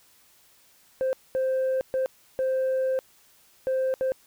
sine tone bursts at uneven times, 523 Hz, C5, 1 cent flat, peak -20 dBFS, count 6, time 1.01-1.13 / 1.35-1.81 / 1.94-2.06 / 2.39-2.99 / 3.67-3.94 / 4.01-4.12 s, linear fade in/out 0 ms, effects tanh soft clip ceiling -21 dBFS + white hiss -59 dBFS RMS until 4.26 s

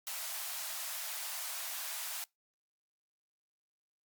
white high-pass noise, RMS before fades -40 dBFS, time 0.07-2.24 s, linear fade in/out 0 ms, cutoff 600 Hz, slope 96 dB/octave, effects noise-tail reverb RT60 0.2 s tail -26 dB re dry + Opus 48 kbps

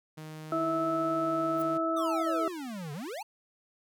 sawtooth tone with pitch glide, 155.8 to 154.01 Hz, D#3 to D#3, +3 to -17 cents, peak -37 dBFS, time 0.17-1.78 s, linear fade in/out 10 ms, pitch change -20 cents, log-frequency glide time 0.71-1.28 s
harmonic tone, 326.6 Hz, E4, 16 cents flat, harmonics 1 / 2 / 4, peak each -31 / -31 / -31 dBFS, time 0.52-2.48 s, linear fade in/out 2 ms
violet noise with exponential growth, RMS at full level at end -41 dBFS, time 1.53-1.62 s, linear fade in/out 1 ms, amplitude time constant 18 ms
square exponential two-way sweep, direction down then up, 1244.5 to 138.59 to 938 Hz, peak -37 dBFS, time 1.96-3.23 s, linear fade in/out 10 ms, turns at 2.93 s
effects none

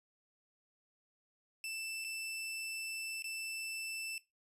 sawtooth tone with dropouts, 2654 Hz, E7, 11 cents sharp, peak -36 dBFS, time 1.64-4.18 s, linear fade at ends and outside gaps 1 ms, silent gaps 2.042-2.046 / 3.223-3.242 s, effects noise-tail reverb RT60 0.2 s tail -19 dB re dry + resampled to 32000 Hz

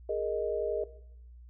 sine chord, Ab suspended second, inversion none, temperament equal, 415.3 / 466.2 / 622.3 Hz, Ab4 / Bb4 / Eb5, 0 / 0 / 0 cents, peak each -33 dBFS, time 0.09-0.84 s, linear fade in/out 5 ms, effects noise-tail reverb RT60 0.7 s tail -17 dB re dry + added 60 Hz sine -48 dBFS peak until 1.49 s

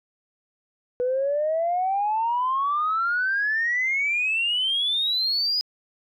sine exponential sweep, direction up, 488.4 to 5010 Hz, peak -20 dBFS, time 1-5.61 s, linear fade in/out 0 ms, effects tanh soft clip ceiling -16 dBFS

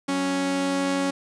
sawtooth tone pair together, 185 / 277.2 Hz, F#3 / C#4, 0 / 0 cents, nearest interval perfect fifth, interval 700 cents, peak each -28 / -19 dBFS, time 0.08-1.11 s, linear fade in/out 10 ms, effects resampled to 22050 Hz + 8-bit

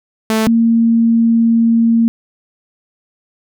sawtooth / sine tone pair in turn, 220 / 229.7 Hz, A3 / A#3, 0 / -25 cents, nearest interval minor second, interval 75 cents, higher second, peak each -8 dBFS, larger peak neither, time 0.3-0.47 / 0.47-2.08 s, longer second, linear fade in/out 0 ms, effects none

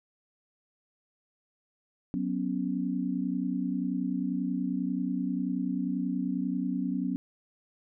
sine chord, F# suspended fourth, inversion none, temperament equal, 185 / 246.9 / 277.2 Hz, F#3 / B3 / C#4, 0 / 0 / 0 cents, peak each -32 dBFS, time 2.14-7.16 s, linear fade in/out 0 ms, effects none

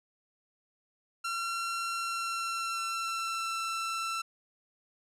sawtooth tone with pitch glide, 1364 to 1338.2 Hz, F6 to E6, -41 to +26 cents, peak -28 dBFS, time 1.24-4.22 s, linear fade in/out 10 ms, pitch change -33 cents, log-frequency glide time 1.93-3.61 s, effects low-pass 10000 Hz 12 dB/octave

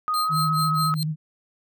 sine tone with pitch glide, 1244 to 1275.3 Hz, D#6 to D#6, -1 to +42 cents, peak -21 dBFS, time 0.08-0.94 s, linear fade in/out 0 ms, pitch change +43 cents, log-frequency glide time 0.2-0.32 s
sawtooth tone with tremolo, 4163 Hz, C8, 10 cents flat, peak -23 dBFS, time 0.14-1.03 s, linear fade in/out 0 ms, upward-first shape sine, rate 4.7 Hz, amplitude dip 100%
sine tone with vibrato, 155.56 Hz, D#3, in tune, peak -23 dBFS, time 0.29-1.16 s, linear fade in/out 50 ms, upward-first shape square, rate 14 Hz, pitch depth 30 cents each way
effects none

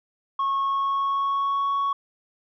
sine tone with pitch glide, 1095 to 1114.1 Hz, C#6 to C#6, -22 to +8 cents, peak -19 dBFS, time 0.39-1.93 s, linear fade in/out 5 ms, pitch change +30 cents, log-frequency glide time 0.58-1.71 s, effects tanh soft clip ceiling -20 dBFS

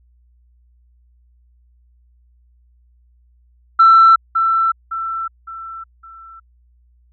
sine tone with echo, 1337 Hz, E6, 24 cents sharp, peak -4 dBFS, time 3.79-4.16 s, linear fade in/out 10 ms, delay 560 ms, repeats 4, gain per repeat -8 dB, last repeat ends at 6.4 s, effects tanh soft clip ceiling -2 dBFS + added 60 Hz sine -51 dBFS peak until 7.12 s

